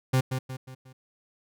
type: tone with echo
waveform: 40% pulse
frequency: 130 Hz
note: C3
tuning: 11 cents flat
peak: -19 dBFS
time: 0.13-0.21 s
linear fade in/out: 10 ms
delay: 180 ms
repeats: 4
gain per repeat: -7 dB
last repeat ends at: 0.93 s
effects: none

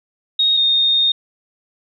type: tone pair in turn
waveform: sine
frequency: 3738 / 3684 Hz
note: A#7 / A#7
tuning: +4 / -21 cents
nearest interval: unison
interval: 25 cents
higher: first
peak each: -12 dBFS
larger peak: neither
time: 0.39-0.57 / 0.57-1.12 s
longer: second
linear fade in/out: 5 ms
effects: none

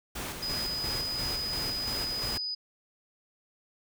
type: noise with tremolo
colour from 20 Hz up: pink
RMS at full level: -36 dBFS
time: 0.15-2.38 s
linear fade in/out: 10 ms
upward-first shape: square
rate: 2.9 Hz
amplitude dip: 35%
type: tone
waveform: sine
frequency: 4978 Hz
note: D#8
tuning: in tune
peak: -31 dBFS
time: 0.42-2.55 s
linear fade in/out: 10 ms
effects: none

